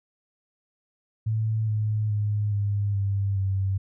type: tone with pitch steps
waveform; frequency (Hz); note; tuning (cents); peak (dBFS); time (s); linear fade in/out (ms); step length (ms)
sine; 110 / 107.18 / 104.43 / 101.75 / 99.14 / 96.59; A2 / A2 / G#2 / G#2 / G2 / G2; 0 / -45 / +10 / -35 / +20 / -25; -22; 1.26-3.78; 10; 420
effects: none